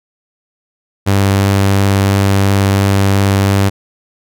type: tone with vibrato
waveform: sawtooth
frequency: 98.5 Hz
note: G2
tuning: 9 cents sharp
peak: -5 dBFS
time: 1.06-3.7 s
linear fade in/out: 20 ms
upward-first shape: triangle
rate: 2.9 Hz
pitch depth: 8 cents each way
effects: none